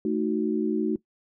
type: chord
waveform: sine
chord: D# diminished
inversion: second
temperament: equal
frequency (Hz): 220 / 311.1 / 370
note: A3 / D#4 / F#4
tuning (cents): 0 / 0 / 0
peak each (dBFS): -27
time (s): 0.05-0.96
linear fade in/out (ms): 2
effects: noise-tail reverb RT60 0.1 s tail -18 dB re dry